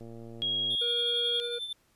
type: click train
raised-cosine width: 2 ms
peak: -33 dBFS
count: 86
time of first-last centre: 0.01-0.749 s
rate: 115 Hz
type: tone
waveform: sine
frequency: 3291 Hz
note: G#7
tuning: 16 cents flat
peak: -27 dBFS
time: 0.42-1.4 s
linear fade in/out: 0 ms
type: tone with tremolo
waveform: triangle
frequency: 3542 Hz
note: A7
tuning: 11 cents sharp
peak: -30 dBFS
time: 0.7-1.73 s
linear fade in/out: 5 ms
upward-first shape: triangle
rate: 11 Hz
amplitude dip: 65%
type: harmonic tone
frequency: 476.7 Hz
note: A#4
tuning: 39 cents sharp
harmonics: 1 / 3 / 5 / 7 / 9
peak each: -34 / -44 / -52 / -52 / -53 dBFS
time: 0.81-1.59 s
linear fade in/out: 10 ms
effects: pink hiss -68 dBFS RMS until 1.95 s + resampled to 32000 Hz